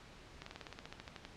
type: slowing click train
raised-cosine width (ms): 0.2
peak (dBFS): -28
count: 14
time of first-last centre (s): 0.42-1.251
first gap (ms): 44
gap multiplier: 1.06
effects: pink hiss -56 dBFS RMS until 1.36 s + low-pass 5000 Hz 12 dB/octave